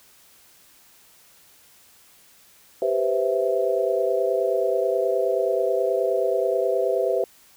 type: chord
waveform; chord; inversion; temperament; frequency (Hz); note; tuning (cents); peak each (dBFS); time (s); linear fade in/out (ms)
sine; C major seventh; second; equal; 392 / 493.9 / 523.3 / 659.3; G4 / B4 / C5 / E5; 0 / 0 / 0 / 0; -25; 2.82-7.24; 2
effects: white hiss -54 dBFS RMS until 7.56 s